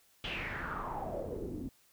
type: noise with low-pass filter sweep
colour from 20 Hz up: pink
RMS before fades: -39 dBFS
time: 0.24-1.69 s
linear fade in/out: 2 ms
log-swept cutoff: 3100 to 250 Hz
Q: 5.2
effects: white hiss -67 dBFS RMS until 1.92 s